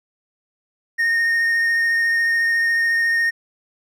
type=tone with vibrato; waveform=triangle; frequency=1844 Hz; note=A#6; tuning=19 cents flat; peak=-14 dBFS; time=0.98-3.31 s; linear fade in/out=20 ms; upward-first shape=sine; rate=14 Hz; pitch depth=12 cents each way; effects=none